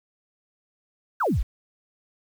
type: exponential sweep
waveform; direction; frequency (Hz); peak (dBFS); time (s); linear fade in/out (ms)
sine; down; 1661.2 to 35.35; -20; 1.2-1.43; 10
effects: 8-bit